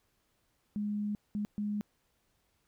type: tone bursts at uneven times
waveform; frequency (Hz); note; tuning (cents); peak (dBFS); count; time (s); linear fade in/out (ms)
sine; 207.7; G#3; 0; -31; 3; 0.76-1.15 / 1.35-1.45 / 1.58-1.81; 0
effects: pink hiss -75 dBFS RMS until 2.67 s